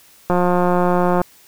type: click train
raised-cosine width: 1 ms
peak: -4 dBFS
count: 164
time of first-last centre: 0.3-1.216 s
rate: 178 Hz
effects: white hiss -49 dBFS RMS until 1.47 s